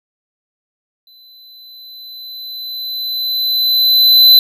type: tone with exponential growth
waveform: square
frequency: 4021 Hz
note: B7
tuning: 30 cents sharp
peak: -3 dBFS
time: 1.07-4.39 s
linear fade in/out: 2 ms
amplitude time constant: 720 ms
effects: none